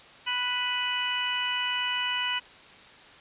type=harmonic tone with a mistuned harmonic; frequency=493.9 Hz; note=B4; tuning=in tune; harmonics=2 / 3 / 4 / 5 / 6; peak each=-34 / -35 / -35 / -34 / -29 dBFS; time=0.26-2.4 s; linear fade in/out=20 ms; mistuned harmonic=5; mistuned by=+24 cents; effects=white hiss -50 dBFS RMS until 3.2 s + resampled to 8000 Hz